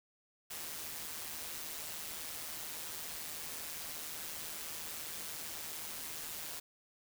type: noise with amplitude modulation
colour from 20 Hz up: white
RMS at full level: -41 dBFS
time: 0.5-6.6 s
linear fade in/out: 10 ms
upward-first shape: sine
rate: 157 Hz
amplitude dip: 55%
effects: none